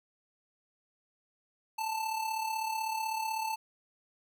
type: tone with amplitude modulation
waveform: square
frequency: 882 Hz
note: A5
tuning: 4 cents sharp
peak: -30 dBFS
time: 1.78-3.56 s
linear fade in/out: 10 ms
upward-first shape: sine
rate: 36 Hz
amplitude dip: 55%
effects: none